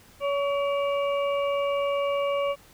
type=harmonic tone with a mistuned harmonic; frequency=564 Hz; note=C#5; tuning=30 cents sharp; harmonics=1 / 2 / 4 / 5; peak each=-24 / -31 / -37 / -39 dBFS; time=0.2-2.56 s; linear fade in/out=50 ms; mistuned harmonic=4; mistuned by=+39 cents; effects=pink hiss -54 dBFS RMS until 2.73 s